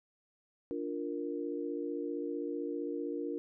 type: chord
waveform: sine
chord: Bb major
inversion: first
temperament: equal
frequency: 293.7 / 349.2 / 466.2 Hz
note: D4 / F4 / Bb4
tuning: 0 / 0 / 0 cents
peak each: -38 / -39 / -39 dBFS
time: 0.71-3.38 s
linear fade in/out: 0 ms
effects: none